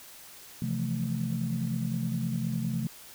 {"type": "chord", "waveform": "sine", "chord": "F major seventh", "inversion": "second", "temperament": "equal", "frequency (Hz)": [130.81, 164.81, 174.61, 220], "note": ["C3", "E3", "F3", "A3"], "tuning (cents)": [0, 0, 0, 0], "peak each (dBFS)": [-32, -34, -34, -32], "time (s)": [0.62, 2.87], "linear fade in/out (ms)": 2, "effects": ["tanh soft clip ceiling -19 dBFS", "white hiss -49 dBFS RMS until 3.14 s"]}